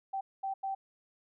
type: tone bursts at uneven times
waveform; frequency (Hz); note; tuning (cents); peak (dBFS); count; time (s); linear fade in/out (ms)
sine; 777; G5; -16; -32; 3; 0.13-0.21 / 0.43-0.54 / 0.63-0.75; 10
effects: none